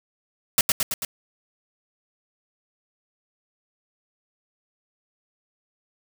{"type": "noise with echo", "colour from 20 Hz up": "white", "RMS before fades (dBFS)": -17, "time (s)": [0.58, 0.61], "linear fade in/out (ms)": 2, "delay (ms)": 110, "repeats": 4, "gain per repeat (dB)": -3, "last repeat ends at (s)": 1.05, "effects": []}